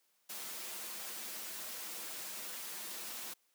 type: noise with comb filter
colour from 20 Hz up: white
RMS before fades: -44 dBFS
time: 0.29-3.34 s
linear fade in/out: 10 ms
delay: 7.1 ms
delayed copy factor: -0.6
effects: white hiss -75 dBFS RMS until 3.54 s + high-pass 200 Hz 12 dB/octave